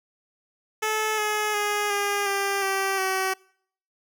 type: tone with pitch steps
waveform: 10% pulse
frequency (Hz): 433.2 / 423.8 / 414.6 / 405.6 / 396.8 / 388.2 / 379.7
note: A4 / G#4 / G#4 / G#4 / G4 / G4 / F#4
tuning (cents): -27 / +35 / -3 / -41 / +21 / -17 / +45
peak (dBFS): -15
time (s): 0.82-3.34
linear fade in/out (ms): 10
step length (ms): 360
effects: noise-tail reverb RT60 0.6 s tail -25 dB re dry